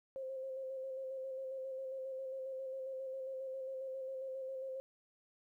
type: tone with vibrato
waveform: sine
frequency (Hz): 528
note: C5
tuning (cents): +16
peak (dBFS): -40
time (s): 0.16-4.8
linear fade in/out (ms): 0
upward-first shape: square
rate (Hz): 7.4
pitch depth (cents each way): 21
effects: 13-bit